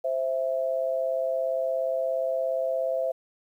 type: tone pair together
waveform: sine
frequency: 523.3 / 660.4 Hz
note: C5 / E5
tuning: 0 / +3 cents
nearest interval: major third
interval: 403 cents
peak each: -27 dBFS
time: 0.04-3.12 s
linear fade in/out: 10 ms
effects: 10-bit